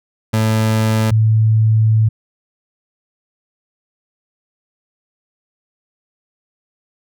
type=tone pair in turn; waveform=30% pulse / sine; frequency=110 / 110 Hz; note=A2 / A2; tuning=0 / 0 cents; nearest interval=unison; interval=0 cents; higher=neither; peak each=-10 / -9 dBFS; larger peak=second; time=0.33-1.11 / 1.11-2.09 s; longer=second; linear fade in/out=10 ms; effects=none